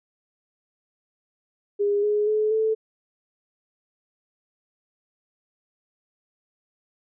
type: tone with pitch steps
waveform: sine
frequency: 407.8 / 418.1 / 428.6 / 439.3 Hz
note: G#4 / G#4 / A4 / A4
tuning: -32 / +12 / -45 / -3 cents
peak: -19 dBFS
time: 1.79-2.75 s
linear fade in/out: 20 ms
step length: 240 ms
effects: none